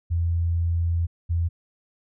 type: tone pair in turn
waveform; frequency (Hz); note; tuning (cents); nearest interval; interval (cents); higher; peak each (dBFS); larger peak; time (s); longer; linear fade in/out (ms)
sine; 84.6 / 84.6; E2 / E2; +45 / +45; unison; 0; neither; -20; neither; 0.1-1.07 / 1.29-1.49; first; 20
effects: none